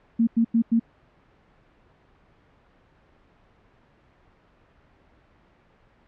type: tone bursts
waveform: sine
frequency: 229.5 Hz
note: A#3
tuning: 27 cents flat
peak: -16 dBFS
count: 4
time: 0.19-0.797 s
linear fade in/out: 10 ms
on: 82 ms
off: 93 ms
effects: pink hiss -59 dBFS RMS until 6.07 s + low-pass 2000 Hz 12 dB/octave